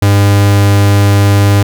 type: tone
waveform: 45% pulse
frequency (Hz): 100.9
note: G#2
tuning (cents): -49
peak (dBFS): -5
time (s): 0.02-1.63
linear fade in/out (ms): 5
effects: none